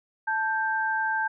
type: tone pair together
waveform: sine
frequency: 880 / 1573 Hz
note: A5 / G6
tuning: 0 / +6 cents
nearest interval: minor seventh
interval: 1006 cents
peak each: -27 / -26 dBFS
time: 0.27-1.28 s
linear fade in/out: 10 ms
effects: none